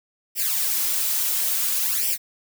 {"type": "noise with flanger", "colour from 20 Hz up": "blue", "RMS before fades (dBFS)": -23, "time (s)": [0.35, 2.18], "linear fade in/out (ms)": 50, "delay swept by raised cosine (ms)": [0.37, 5.77], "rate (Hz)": 0.58, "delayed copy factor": 0.8, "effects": []}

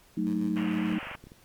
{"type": "chord", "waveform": "sine", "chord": "D# diminished", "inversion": "first", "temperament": "equal", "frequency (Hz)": [185, 220, 311.1], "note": ["F#3", "A3", "D#4"], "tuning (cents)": [0, 0, 0], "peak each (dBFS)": -30, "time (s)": [0.17, 0.99], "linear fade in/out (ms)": 5}
{"type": "tone with tremolo", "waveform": "15% pulse", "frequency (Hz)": 103.83, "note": "G#2", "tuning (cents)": 0, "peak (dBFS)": -36, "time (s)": [0.26, 0.95], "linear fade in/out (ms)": 5, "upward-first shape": "square", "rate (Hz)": 6.7, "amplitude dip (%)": 45}
{"type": "band-pass noise", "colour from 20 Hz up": "white", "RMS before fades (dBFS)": -40, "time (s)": [0.56, 1.16], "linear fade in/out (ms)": 10, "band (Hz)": [460, 3000], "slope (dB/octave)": 96}
{"type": "clicks", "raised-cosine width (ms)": 3, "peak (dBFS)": -35, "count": 9, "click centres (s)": [0.923, 0.985, 1.03, 1.07, 1.114, 1.151, 1.24, 1.27, 1.319]}
{"effects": ["pink hiss -59 dBFS RMS until 1.44 s", "MP3 96 kbps"]}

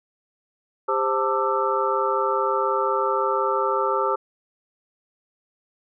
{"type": "tone cluster", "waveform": "sine", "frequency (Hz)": [399.4, 525, 892, 1181, 1328], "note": ["G4", "C5", "A5", "D6", "E6"], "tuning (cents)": [32, 6, 23, 9, 12], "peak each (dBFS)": -26, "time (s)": [0.88, 4.16], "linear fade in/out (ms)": 10, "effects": []}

